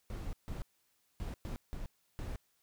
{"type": "noise bursts at uneven times", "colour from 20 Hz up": "brown", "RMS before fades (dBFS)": -40, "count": 6, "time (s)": [[0.1, 0.33], [0.48, 0.62], [1.2, 1.34], [1.45, 1.56], [1.73, 1.86], [2.19, 2.36]], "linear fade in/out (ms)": 0, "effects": ["white hiss -75 dBFS RMS until 2.62 s"]}